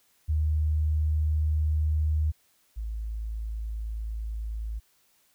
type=tone pair in turn; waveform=sine; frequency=76.9 / 54.64 Hz; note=D#2 / A1; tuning=-20 / -11 cents; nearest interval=tritone; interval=591 cents; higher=first; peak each=-22 / -30 dBFS; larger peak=first; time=0.28-2.32 / 2.76-4.8 s; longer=neither; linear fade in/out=20 ms; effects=white hiss -66 dBFS RMS until 5.34 s